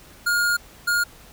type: tone pair in turn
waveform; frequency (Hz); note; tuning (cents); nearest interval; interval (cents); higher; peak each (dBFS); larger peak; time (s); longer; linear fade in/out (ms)
square; 1423 / 1423; F6 / F6; +32 / +32; unison; 0; neither; -19; neither; 0.26-0.57 / 0.87-1.04; first; 10
effects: added 50 Hz sine -53 dBFS peak until 1.32 s + pink hiss -48 dBFS RMS until 1.32 s